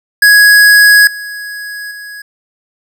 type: tone with level steps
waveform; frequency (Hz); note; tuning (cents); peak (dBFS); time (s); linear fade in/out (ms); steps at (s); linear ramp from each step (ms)
square; 1666; G#6; +5; -3 / -22 / -26; 0.22-2.22; 5; 1.07 / 1.91; 2
effects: none